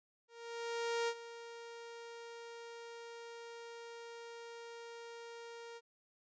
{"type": "tone with ADSR envelope", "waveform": "sawtooth", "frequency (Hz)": 466.2, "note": "A#4", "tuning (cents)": 0, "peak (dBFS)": -29, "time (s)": [0.28, 5.81], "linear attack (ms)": 800, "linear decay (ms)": 59, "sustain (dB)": -15, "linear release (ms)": 43, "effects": ["resampled to 16000 Hz"]}